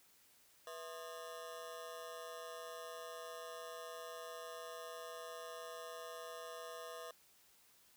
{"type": "ring-modulated tone", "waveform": "25% pulse", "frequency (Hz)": 573, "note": "D5", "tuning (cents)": -43, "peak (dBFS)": -40, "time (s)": [0.67, 7.11], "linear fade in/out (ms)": 2, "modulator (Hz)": 83, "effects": ["white hiss -68 dBFS RMS until 7.96 s"]}